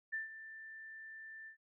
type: tone with ADSR envelope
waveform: sine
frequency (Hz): 1775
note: A6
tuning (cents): +15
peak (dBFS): -35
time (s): 0.12-1.57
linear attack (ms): 19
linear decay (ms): 140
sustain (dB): -13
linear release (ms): 98
effects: none